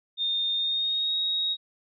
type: tone with pitch glide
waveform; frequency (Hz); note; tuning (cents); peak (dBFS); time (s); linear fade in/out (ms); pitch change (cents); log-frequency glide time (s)
sine; 3647 to 3776; A#7 to A#7; -39 to +22; -24; 0.17-1.57; 50; +61; 0.55-1.16
effects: none